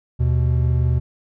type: tone pair together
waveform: triangle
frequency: 78 / 123.82 Hz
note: D#2 / B2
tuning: +5 / +5 cents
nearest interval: minor sixth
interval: 800 cents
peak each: -16 dBFS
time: 0.19-1 s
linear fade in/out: 20 ms
effects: none